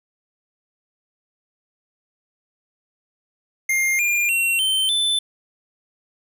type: tone with pitch steps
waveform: square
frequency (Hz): 2117 / 2404 / 2730 / 3099 / 3519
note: C7 / D7 / F7 / G7 / A7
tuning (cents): +20 / +40 / -40 / -21 / 0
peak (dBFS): -18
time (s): 3.69-5.19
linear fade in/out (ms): 5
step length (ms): 300
effects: none